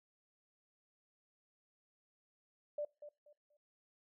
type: tone with echo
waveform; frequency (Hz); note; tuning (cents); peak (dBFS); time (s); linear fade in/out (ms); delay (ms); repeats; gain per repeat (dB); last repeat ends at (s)
sine; 590; D5; +8; -36; 2.78-2.85; 5; 240; 3; -12; 3.57
effects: noise-tail reverb RT60 0.3 s tail -24 dB re dry